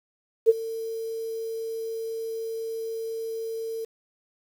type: tone with ADSR envelope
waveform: sine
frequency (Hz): 451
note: A4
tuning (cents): +43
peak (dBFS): -10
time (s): 0.46-3.85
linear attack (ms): 32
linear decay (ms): 30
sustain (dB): -19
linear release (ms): 7
effects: 8-bit